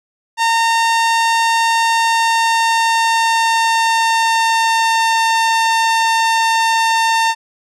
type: tone with pitch glide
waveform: sawtooth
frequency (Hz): 914 to 905.6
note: A#5 to A5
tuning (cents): -34 to +50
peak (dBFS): -8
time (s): 0.37-7.35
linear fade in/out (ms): 50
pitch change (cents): -16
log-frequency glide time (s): 1.77-5.12
effects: low-pass 8000 Hz 12 dB/octave